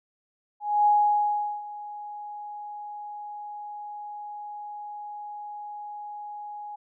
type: tone with ADSR envelope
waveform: sine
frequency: 832 Hz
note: G#5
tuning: 3 cents sharp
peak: -16 dBFS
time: 0.6-6.76 s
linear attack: 260 ms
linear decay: 760 ms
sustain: -19 dB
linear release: 10 ms
effects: none